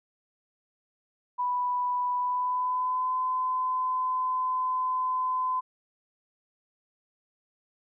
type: tone with pitch glide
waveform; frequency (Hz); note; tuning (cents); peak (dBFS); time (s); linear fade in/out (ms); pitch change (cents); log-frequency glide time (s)
sine; 987.8 to 1019.7; B5 to C6; 0 to -45; -25; 1.38-5.61; 20; +55; 2.17-3.14
effects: none